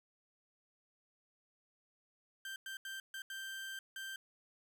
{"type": "tone bursts at uneven times", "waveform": "30% pulse", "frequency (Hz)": 1568, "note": "G6", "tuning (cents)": 0, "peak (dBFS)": -40, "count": 6, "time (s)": [[2.45, 2.56], [2.66, 2.77], [2.85, 3], [3.14, 3.22], [3.3, 3.79], [3.96, 4.16]], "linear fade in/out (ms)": 2, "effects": []}